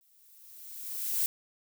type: noise with exponential growth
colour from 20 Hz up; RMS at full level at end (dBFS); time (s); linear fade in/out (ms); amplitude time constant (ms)
violet; -27; 0.01-1.26; 0; 270
effects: none